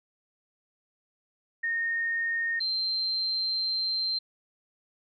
sine tone pair in turn, 1843 / 4137 Hz, A#6 / C8, -20 / -20 cents, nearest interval octave + major second, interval 1400 cents, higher second, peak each -26 dBFS, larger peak neither, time 1.63-2.6 / 2.6-4.19 s, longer second, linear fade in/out 10 ms, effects none

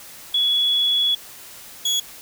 sine / 30% pulse tone pair in turn, 3381 / 3360 Hz, G#7 / G#7, +30 / +19 cents, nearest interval unison, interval 11 cents, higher first, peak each -16 dBFS, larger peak neither, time 0.34-1.15 / 1.85-2 s, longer first, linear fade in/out 5 ms, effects white hiss -41 dBFS RMS until 2.21 s

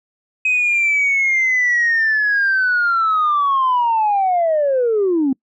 sine linear sweep, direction down, 2531 to 255.8 Hz, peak -12 dBFS, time 0.45-5.33 s, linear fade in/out 5 ms, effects noise-tail reverb RT60 0.1 s tail -26 dB re dry + tanh soft clip ceiling -10 dBFS

